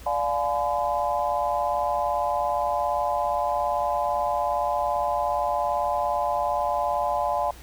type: chord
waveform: sine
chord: D diminished seventh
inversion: none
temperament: just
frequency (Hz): 587.3 / 704.8 / 845.8 / 1014.9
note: D5 / F5 / Ab5 / Cb6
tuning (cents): 0 / +16 / +31 / +47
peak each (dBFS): -28 / -27 / -27 / -29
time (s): 0.06-7.51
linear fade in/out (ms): 5
effects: added 60 Hz sine -44 dBFS peak until 7.62 s + pink hiss -48 dBFS RMS until 7.62 s